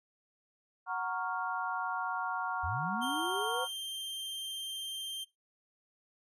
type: chord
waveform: sine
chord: Gb major seventh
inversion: none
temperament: equal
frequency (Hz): 740 / 932.3 / 1108.7 / 1396.9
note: Gb5 / Bb5 / Db6 / F6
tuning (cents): 0 / 0 / 0 / 0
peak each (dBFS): -38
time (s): 0.86-3.68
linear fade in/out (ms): 50
type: linear sweep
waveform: sine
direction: up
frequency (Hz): 69.3 to 519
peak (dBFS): -36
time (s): 2.63-3.65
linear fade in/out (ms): 10
type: tone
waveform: 45% pulse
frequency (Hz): 3158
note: G7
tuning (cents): +12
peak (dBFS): -36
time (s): 3.01-5.25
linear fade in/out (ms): 20
effects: noise-tail reverb RT60 0.2 s tail -19 dB re dry + resampled to 32000 Hz